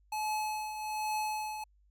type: tone with tremolo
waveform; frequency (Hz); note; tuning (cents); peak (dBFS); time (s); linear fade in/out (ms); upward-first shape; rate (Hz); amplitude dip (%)
square; 857; A5; -46; -31; 0.12-1.64; 5; triangle; 1.2; 60
effects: added 50 Hz sine -63 dBFS peak until 1.9 s